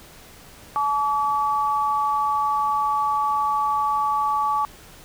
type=tone pair together; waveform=sine; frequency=858 / 1145.3 Hz; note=A5 / D6; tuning=-44 / -44 cents; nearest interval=perfect fourth; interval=500 cents; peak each=-23 / -21 dBFS; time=0.76-4.65 s; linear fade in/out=0 ms; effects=pink hiss -46 dBFS RMS until 5.04 s